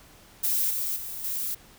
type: noise with level steps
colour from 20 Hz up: violet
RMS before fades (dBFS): -25 / -29 / -36 / -30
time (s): 0.43-1.55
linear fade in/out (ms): 10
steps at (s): 0.7 / 0.96 / 1.24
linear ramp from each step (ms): 5
effects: pink hiss -53 dBFS RMS until 1.78 s